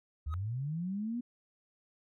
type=tone with exponential growth; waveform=triangle; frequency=1262 Hz; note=D#6; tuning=24 cents sharp; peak=-36 dBFS; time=0.26-0.34 s; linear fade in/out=0 ms; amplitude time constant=16 ms
type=linear sweep; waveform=sine; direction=up; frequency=69.3 to 246.9 Hz; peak=-33 dBFS; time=0.26-1.21 s; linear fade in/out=10 ms
effects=none